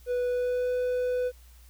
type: tone with pitch glide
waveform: triangle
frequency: 492.7 to 498.1 Hz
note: B4 to B4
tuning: -4 to +15 cents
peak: -23 dBFS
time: 0.06-1.32 s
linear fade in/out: 50 ms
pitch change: +19 cents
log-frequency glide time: 0.28-0.72 s
effects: added 60 Hz sine -50 dBFS peak until 1.69 s + white hiss -60 dBFS RMS until 1.69 s